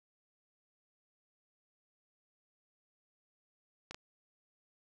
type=clicks; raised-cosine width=0.2 ms; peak=-26 dBFS; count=2; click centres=3.91 / 3.945 s; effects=none